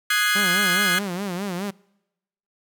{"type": "chord", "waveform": "30% pulse", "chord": "Ab dominant seventh", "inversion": "second", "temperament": "equal", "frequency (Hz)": [1244.5, 1480, 1661.2, 2093], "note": ["Eb6", "Gb6", "Ab6", "C7"], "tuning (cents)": [0, 0, 0, 0], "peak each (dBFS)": [-24, -22, -19, -22], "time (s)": [0.1, 0.99], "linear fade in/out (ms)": 5}
{"type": "tone with vibrato", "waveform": "sawtooth", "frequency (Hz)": 188.7, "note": "F#3", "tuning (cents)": 34, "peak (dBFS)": -22, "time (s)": [0.35, 1.71], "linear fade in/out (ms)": 10, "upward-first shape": "sine", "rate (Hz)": 4.8, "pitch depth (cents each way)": 150}
{"effects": ["noise-tail reverb RT60 0.9 s tail -25 dB re dry"]}